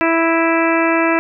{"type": "harmonic tone with a mistuned harmonic", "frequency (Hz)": 329.6, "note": "E4", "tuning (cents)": 0, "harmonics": [1, 2, 3, 4, 5, 6, 7, 8], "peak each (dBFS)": [-16, -19, -21, -22, -23, -24, -24, -25], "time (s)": [0.01, 1.19], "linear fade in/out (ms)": 0, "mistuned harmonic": 7, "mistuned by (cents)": 25, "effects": []}